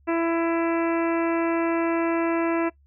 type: harmonic tone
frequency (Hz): 333.4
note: E4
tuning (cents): +20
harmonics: 1 / 2 / 3 / 4 / 5 / 6 / 7 / 8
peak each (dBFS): -22 / -28 / -32 / -34 / -36 / -38 / -39 / -40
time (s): 0.07-2.7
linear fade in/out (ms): 20
effects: noise-tail reverb RT60 0.1 s tail -20 dB re dry + added 70 Hz sine -55 dBFS peak until 2.86 s